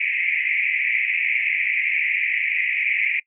pink band-pass noise, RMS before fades -22 dBFS, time 0-3.2 s, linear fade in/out 10 ms, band 2000 to 2500 Hz, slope 96 dB/octave, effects noise-tail reverb RT60 0.1 s tail -22 dB re dry

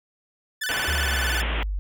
sawtooth tone with vibrato, 1620 Hz, G#6, 43 cents flat, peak -22 dBFS, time 0.61-1.42 s, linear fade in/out 10 ms, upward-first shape square, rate 19 Hz, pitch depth 130 cents each way
white low-pass noise, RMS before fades -30 dBFS, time 0.69-1.63 s, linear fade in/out 0 ms, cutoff 3300 Hz, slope 96 dB/octave
sine linear sweep, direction down, 75.1 to 46.91 Hz, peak -24 dBFS, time 0.88-1.79 s, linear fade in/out 0 ms
effects none

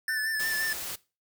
square tone with vibrato, 1760 Hz, A6, in tune, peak -28 dBFS, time 0.08-0.73 s, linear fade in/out 2 ms, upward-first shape sine, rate 5.7 Hz, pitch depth 33 cents each way
sine tone with exponential decay, 1507 Hz, F#6, 31 cents sharp, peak -32 dBFS, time 0.09-0.54 s, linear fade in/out 2 ms, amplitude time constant 97 ms
white noise, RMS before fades -36 dBFS, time 0.39-0.96 s, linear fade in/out 10 ms
effects noise-tail reverb RT60 0.3 s tail -20 dB re dry

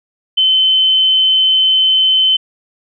sine tone, 3063 Hz, G7, 41 cents flat, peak -8 dBFS, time 0.37-2.37 s, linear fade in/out 10 ms, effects none

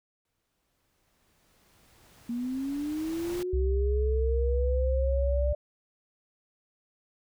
pink noise with exponential growth, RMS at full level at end -41 dBFS, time 0.25-3.43 s, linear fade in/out 2 ms, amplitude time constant 690 ms
sine linear sweep, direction up, 233.1 to 594 Hz, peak -29 dBFS, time 2.29-5.55 s, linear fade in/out 5 ms
sine tone, 65.41 Hz, C2, in tune, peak -24 dBFS, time 3.53-5.53 s, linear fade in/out 5 ms
effects none

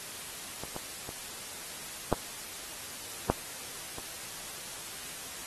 clicks, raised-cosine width 1 ms, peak -25 / -24 / -26 / -10 / -10 / -26 dBFS, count 6, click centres 0.636 / 0.764 / 1.091 / 2.127 / 3.3 / 3.984 s, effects white hiss -42 dBFS RMS until 5.46 s + AAC 32 kbps

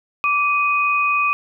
sine tone pair together, 1164.7 / 2498 Hz, D6 / D#7, -15 / +6 cents, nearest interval octave + minor second, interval 1321 cents, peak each -18 dBFS, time 0.24-1.33 s, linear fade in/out 0 ms, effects none

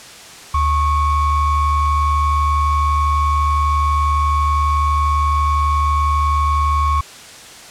triangle ring-modulated tone, 585 Hz, D5, 7 cents flat, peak -8 dBFS, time 0.54-7.01 s, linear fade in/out 5 ms, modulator 511 Hz, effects white hiss -37 dBFS RMS until 7.7 s + low-pass 8000 Hz 12 dB/octave

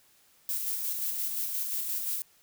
violet noise with tremolo, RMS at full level -31 dBFS, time 0.49-2.22 s, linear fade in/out 0 ms, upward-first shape square, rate 5.7 Hz, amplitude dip 30%, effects white hiss -63 dBFS RMS until 2.42 s

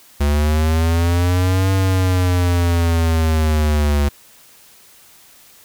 square linear two-way sweep, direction up then down, 71.4 to 96.1 to 71.4 Hz, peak -14 dBFS, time 0.2-4.09 s, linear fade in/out 10 ms, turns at 1.72 s, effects white hiss -47 dBFS RMS until 5.64 s

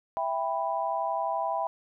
sine chord, E minor, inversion none, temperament just, 659.3 / 791.1 / 988.9 Hz, E5 / G5 / B5, 0 / +16 / +2 cents, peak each -31 dBFS, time 0.17-1.67 s, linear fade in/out 0 ms, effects none

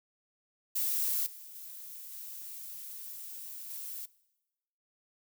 violet noise with level steps, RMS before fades -31 / -49 / -46 / -44 / -41 dBFS, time 0.75-4.06 s, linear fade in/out 10 ms, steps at 1.26 / 1.55 / 2.12 / 3.7 s, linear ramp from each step 5 ms, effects noise-tail reverb RT60 1.0 s tail -21 dB re dry

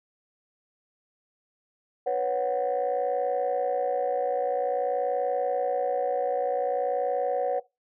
sine chord, B suspended second, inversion none, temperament equal, 493.9 / 554.4 / 740 Hz, B4 / C#5 / F#5, 0 / 0 / 0 cents, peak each -27 dBFS, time 2.06-7.6 s, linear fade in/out 10 ms, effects noise-tail reverb RT60 0.2 s tail -19 dB re dry + tanh soft clip ceiling -18 dBFS

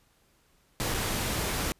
pink noise with dropouts, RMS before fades -30 dBFS, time 0.8-1.72 s, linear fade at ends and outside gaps 0 ms, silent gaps 0.941-0.945 s, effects pink hiss -66 dBFS RMS until 1.79 s + resampled to 32000 Hz

